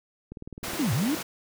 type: click train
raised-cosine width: 3 ms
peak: -26 dBFS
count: 9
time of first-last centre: 0.32-0.735 s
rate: 19.3 Hz
type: high-pass noise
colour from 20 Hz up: pink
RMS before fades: -34 dBFS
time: 0.63-1.23 s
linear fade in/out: 10 ms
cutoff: 180 Hz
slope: 12 dB/octave
type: linear two-way sweep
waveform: sine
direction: down then up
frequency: 329.6 to 98 to 329.6 Hz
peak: -23 dBFS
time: 0.79-1.15 s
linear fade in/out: 5 ms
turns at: 0.93 s
effects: none